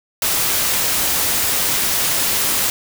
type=noise; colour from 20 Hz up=white; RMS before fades=-18 dBFS; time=0.22-2.7 s; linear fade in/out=2 ms; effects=none